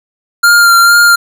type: tone with vibrato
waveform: square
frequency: 1395 Hz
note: F6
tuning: 2 cents flat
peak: -4 dBFS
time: 0.43-1.16 s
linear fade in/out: 10 ms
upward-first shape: sine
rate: 2.2 Hz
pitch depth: 20 cents each way
effects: none